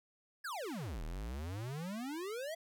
square exponential two-way sweep, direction down then up, 1760 to 36.71 to 676 Hz, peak -40 dBFS, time 0.44-2.55 s, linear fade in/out 10 ms, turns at 1.03 s, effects none

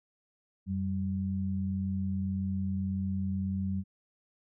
sine tone pair together, 90.94 / 192.7 Hz, F#2 / G3, -29 / -29 cents, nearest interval octave + minor second, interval 1300 cents, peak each -33 / -31 dBFS, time 0.66-3.84 s, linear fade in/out 50 ms, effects none

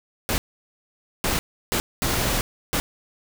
pink noise bursts at uneven times, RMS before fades -23 dBFS, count 5, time 0.29-0.38 / 1.24-1.39 / 1.72-1.8 / 2.02-2.41 / 2.73-2.8 s, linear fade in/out 0 ms, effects none

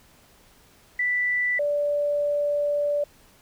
sine tone pair in turn, 1975.5 / 582.6 Hz, B6 / D5, 0 / -14 cents, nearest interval octave + major sixth, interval 2114 cents, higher first, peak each -21 dBFS, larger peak neither, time 0.99-1.59 / 1.59-3.04 s, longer second, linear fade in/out 5 ms, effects pink hiss -56 dBFS RMS until 3.41 s

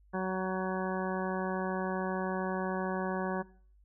harmonic tone, 187.1 Hz, F#3, 20 cents sharp, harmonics 1 / 2 / 3 / 4 / 5 / 6 / 8 / 9, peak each -34 / -37 / -39 / -40 / -41 / -42 / -43 / -44 dBFS, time 0.13-3.43 s, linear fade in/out 20 ms, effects noise-tail reverb RT60 0.5 s tail -21 dB re dry + added 50 Hz sine -59 dBFS peak until 3.84 s

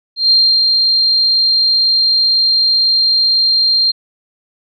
sine tone with ADSR envelope, 4186 Hz, C8, in tune, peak -6 dBFS, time 0.16-3.92 s, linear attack 140 ms, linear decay 310 ms, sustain -3 dB, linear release 17 ms, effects none

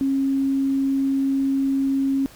sine tone, 271.6 Hz, C#4, 35 cents flat, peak -18 dBFS, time 0.01-2.26 s, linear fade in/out 0 ms, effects pink hiss -47 dBFS RMS until 2.35 s

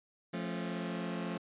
sawtooth chord, F augmented, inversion none, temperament just, 174.61 / 218.3 / 272.8 Hz, F3 / A3 / C#4, 0 / -13 / -28 cents, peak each -34 / -36 / -39 dBFS, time 0.33-1.38 s, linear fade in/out 10 ms, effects resampled to 8000 Hz

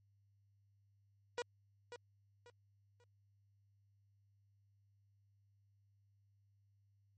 sawtooth tone with echo, 482.3 Hz, B4, 41 cents flat, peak -34 dBFS, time 1.38-1.42 s, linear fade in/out 0 ms, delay 540 ms, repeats 3, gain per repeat -10 dB, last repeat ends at 3.04 s, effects added 100 Hz sine -70 dBFS peak until 7.17 s + MP3 32 kbps

